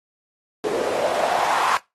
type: noise with band-pass filter sweep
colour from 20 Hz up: white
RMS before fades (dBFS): -22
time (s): 0.64-1.77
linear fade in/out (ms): 0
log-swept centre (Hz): 400 to 1100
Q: 4.6
effects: noise-tail reverb RT60 0.2 s tail -20 dB re dry + AAC 32 kbps